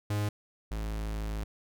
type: tone pair in turn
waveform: 45% pulse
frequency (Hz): 103.83 / 53.25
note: G#2 / G#1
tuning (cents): 0 / +44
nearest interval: octave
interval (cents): 1156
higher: first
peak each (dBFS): -28 / -32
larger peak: first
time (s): 0.1-0.29 / 0.71-1.44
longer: second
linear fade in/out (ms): 5
effects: none